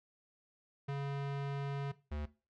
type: tone pair in turn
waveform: square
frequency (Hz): 140 / 74.16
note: C#3 / D2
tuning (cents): +18 / +17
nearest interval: major seventh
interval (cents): 1101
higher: first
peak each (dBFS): -36 / -38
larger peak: first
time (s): 0.88-1.92 / 2.11-2.26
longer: first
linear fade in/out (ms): 10
effects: noise-tail reverb RT60 0.3 s tail -17 dB re dry + low-pass 3000 Hz 12 dB/octave